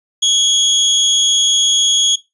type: tone with amplitude modulation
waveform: 30% pulse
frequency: 3322 Hz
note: G#7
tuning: in tune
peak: -5 dBFS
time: 0.22-2.16 s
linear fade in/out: 10 ms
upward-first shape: sine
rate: 244 Hz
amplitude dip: 50%
effects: noise-tail reverb RT60 0.2 s tail -17 dB re dry + resampled to 24000 Hz

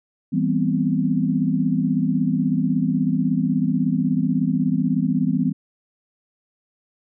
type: chord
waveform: sine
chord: C major seventh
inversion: first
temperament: just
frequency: 163.52 / 196.22 / 245.3 / 261.6 Hz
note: E3 / G3 / B3 / C4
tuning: -14 / +2 / -12 / 0 cents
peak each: -23 dBFS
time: 0.32-5.53 s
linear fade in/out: 20 ms
effects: none

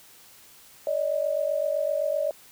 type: tone pair together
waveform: sine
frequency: 574.5 / 622.3 Hz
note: D5 / D#5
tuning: -38 / 0 cents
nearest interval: minor second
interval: 138 cents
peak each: -26 dBFS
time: 0.87-2.31 s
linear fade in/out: 2 ms
effects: white hiss -52 dBFS RMS until 2.51 s

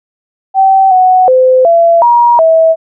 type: tone with pitch steps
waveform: sine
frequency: 771 / 741 / 514 / 675 / 952 / 649 Hz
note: G5 / F#5 / C5 / E5 / A#5 / E5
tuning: -29 / +2 / -31 / +41 / +36 / -27 cents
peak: -3 dBFS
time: 0.54-2.76 s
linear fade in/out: 50 ms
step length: 370 ms
effects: none

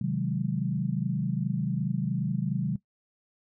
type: chord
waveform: sine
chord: Ab dominant seventh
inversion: first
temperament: equal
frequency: 130.81 / 155.56 / 185 / 207.7 Hz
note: C3 / Eb3 / Gb3 / Ab3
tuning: 0 / 0 / 0 / 0 cents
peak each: -31 / -31 / -30 / -34 dBFS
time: 0.01-2.76 s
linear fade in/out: 5 ms
effects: noise-tail reverb RT60 0.1 s tail -18 dB re dry

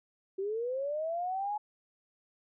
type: linear sweep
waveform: sine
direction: up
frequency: 375.9 to 850 Hz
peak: -31 dBFS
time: 0.38-1.58 s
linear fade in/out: 10 ms
effects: none

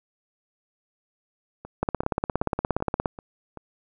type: two click trains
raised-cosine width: 1 ms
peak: -24 / -9 dBFS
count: 6 / 22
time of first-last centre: 1.65-3.573 / 1.83-3.058 s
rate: 2.6 / 17.1 Hz
effects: none

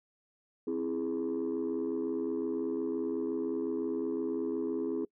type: chord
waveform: sine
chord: C augmented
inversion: none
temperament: equal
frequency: 261.6 / 329.6 / 415.3 Hz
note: C4 / E4 / G#4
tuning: 0 / 0 / 0 cents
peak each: -34 / -33 / -33 dBFS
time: 0.67-5.05 s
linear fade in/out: 5 ms
effects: noise-tail reverb RT60 0.1 s tail -24 dB re dry + tanh soft clip ceiling -26 dBFS

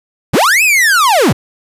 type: linear two-way sweep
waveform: 45% pulse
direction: up then down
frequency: 58.27 to 2637 to 73.5 Hz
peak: -7 dBFS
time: 0.33-1.33 s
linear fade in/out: 10 ms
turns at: 0.63 s
effects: resampled to 32000 Hz + 7-bit

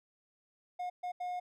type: tone bursts at uneven times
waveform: triangle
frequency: 719 Hz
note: F#5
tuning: 50 cents flat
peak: -33 dBFS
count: 3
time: 0.79-0.9 / 1.03-1.12 / 1.2-1.4 s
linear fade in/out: 10 ms
effects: none

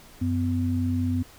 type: tone pair together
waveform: sine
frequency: 93.6 / 251.8 Hz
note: F#2 / B3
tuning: +20 / +34 cents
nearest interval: octave + perfect fourth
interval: 1714 cents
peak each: -25 dBFS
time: 0.21-1.23 s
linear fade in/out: 10 ms
effects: pink hiss -50 dBFS RMS until 1.38 s

